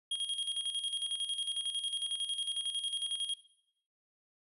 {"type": "tone with tremolo", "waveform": "square", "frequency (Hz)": 3257, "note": "G#7", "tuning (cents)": -34, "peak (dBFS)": -32, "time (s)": [0.11, 3.34], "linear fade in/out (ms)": 5, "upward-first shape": "square", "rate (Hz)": 11, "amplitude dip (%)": 60, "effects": ["noise-tail reverb RT60 0.7 s tail -17 dB re dry", "resampled to 32000 Hz"]}